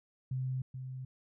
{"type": "tone with echo", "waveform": "sine", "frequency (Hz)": 129.7, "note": "C3", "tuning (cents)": -15, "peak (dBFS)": -32, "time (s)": [0.31, 0.62], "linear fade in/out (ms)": 5, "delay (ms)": 430, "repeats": 1, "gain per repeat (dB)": -7, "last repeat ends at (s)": 1.05, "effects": []}